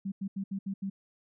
sine tone bursts at uneven times, 194.9 Hz, G3, 10 cents flat, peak -31 dBFS, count 6, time 0.05-0.12 / 0.21-0.28 / 0.36-0.44 / 0.51-0.59 / 0.66-0.74 / 0.82-0.9 s, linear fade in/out 10 ms, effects none

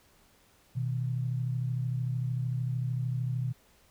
sine tone pair together, 123.64 / 156.9 Hz, B2 / D#3, +2 / +15 cents, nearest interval major third, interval 413 cents, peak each -29 / -36 dBFS, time 0.75-3.53 s, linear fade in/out 20 ms, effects pink hiss -63 dBFS RMS until 3.9 s

